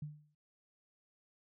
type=tone with exponential decay; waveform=sine; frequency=149.7 Hz; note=D3; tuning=33 cents sharp; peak=-37 dBFS; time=0.02-0.35 s; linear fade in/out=5 ms; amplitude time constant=70 ms; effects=none